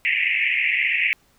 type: band-pass noise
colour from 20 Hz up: white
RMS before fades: -21 dBFS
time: 0.05-1.13 s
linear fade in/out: 0 ms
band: 1900 to 2700 Hz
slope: 96 dB/octave
effects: pink hiss -60 dBFS RMS until 1.38 s

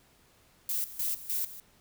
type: noise with tremolo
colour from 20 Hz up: violet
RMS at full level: -31 dBFS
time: 0.69-1.6 s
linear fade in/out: 2 ms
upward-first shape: square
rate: 3.3 Hz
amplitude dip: 80%
effects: pink hiss -63 dBFS RMS until 1.8 s

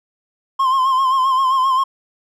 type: tone with vibrato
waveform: triangle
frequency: 1053 Hz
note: C6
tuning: 11 cents sharp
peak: -11 dBFS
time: 0.59-1.84 s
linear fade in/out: 10 ms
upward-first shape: sine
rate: 7.6 Hz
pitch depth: 55 cents each way
effects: none

